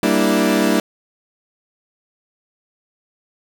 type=chord; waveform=30% pulse; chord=E half-diminished seventh; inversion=first; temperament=equal; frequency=196 / 233.1 / 293.7 / 329.6 Hz; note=G3 / Bb3 / D4 / E4; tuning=0 / 0 / 0 / 0 cents; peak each=-17 dBFS; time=0.03-0.8 s; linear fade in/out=2 ms; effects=none